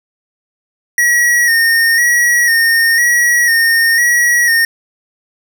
square tone with vibrato, 1876 Hz, A#6, 11 cents sharp, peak -9 dBFS, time 0.98-4.65 s, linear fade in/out 2 ms, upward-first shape square, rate 1 Hz, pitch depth 37 cents each way, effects none

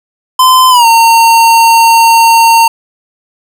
square tone with pitch glide, 1027 to 915 Hz, C6 to A#5, -33 to -32 cents, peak -3 dBFS, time 0.39-2.68 s, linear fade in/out 5 ms, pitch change -199 cents, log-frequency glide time 0.7-0.86 s, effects none

